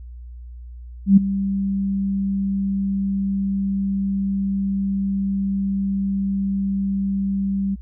sine tone with ADSR envelope, 196 Hz, G3, in tune, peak -5 dBFS, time 1.06-7.76 s, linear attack 110 ms, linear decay 11 ms, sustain -14 dB, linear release 23 ms, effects added 60 Hz sine -34 dBFS peak until 7.81 s

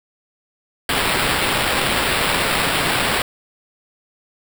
blue noise with sample-and-hold, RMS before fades -19 dBFS, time 0.89-3.22 s, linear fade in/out 2 ms, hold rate 6300 Hz, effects none

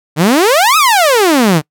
sawtooth exponential two-way sweep, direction up then down, 141.9 to 1316 to 141.9 Hz, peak -3 dBFS, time 0.16-1.62 s, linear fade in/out 50 ms, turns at 0.77 s, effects noise-tail reverb RT60 0.1 s tail -25 dB re dry

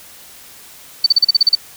sine tone bursts, 4545 Hz, C#8, 42 cents sharp, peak -6 dBFS, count 9, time 1.04-1.552 s, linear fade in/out 5 ms, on 24 ms, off 37 ms, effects white hiss -40 dBFS RMS until 1.76 s

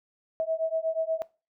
sine beating tone pair, 642 / 650.3 Hz, E5 / E5, -46 / -24 cents, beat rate 8.3 Hz, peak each -29 dBFS, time 0.4-1.22 s, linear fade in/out 0 ms, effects noise-tail reverb RT60 0.3 s tail -20 dB re dry

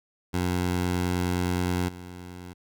15% pulse tone with level steps, 89.6 Hz, F2, 45 cents sharp, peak -18 / -33 dBFS, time 0.33-2.54 s, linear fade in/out 20 ms, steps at 1.88 s, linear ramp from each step 10 ms, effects none

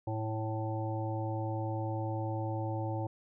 harmonic tone, 110 Hz, A2, in tune, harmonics 1 / 3 / 5 / 7 / 8, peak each -34 / -39 / -41 / -42 / -43 dBFS, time 0.07-3.07 s, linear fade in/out 5 ms, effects none

